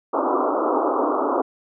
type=band-pass noise; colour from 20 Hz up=pink; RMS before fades=-21 dBFS; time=0.13-1.42 s; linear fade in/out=10 ms; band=260 to 1300 Hz; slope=96 dB/octave; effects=none